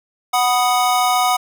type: chord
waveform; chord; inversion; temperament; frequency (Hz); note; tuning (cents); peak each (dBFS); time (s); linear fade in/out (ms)
square; B major; second; equal; 740 / 987.8 / 1244.5; F#5 / B5 / D#6; 0 / 0 / 0; -17 / -22 / -20; 0.33-1.37; 10
effects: none